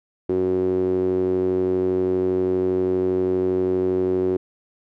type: tone with band-pass filter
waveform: sawtooth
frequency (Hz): 92.5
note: F#2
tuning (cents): 0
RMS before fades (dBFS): -21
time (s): 0.29-4.37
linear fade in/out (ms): 5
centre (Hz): 360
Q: 6.4
effects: none